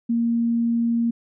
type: tone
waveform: sine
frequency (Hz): 233.1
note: A#3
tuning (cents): 0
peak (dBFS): -18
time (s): 0.09-1.11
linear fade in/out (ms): 10
effects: none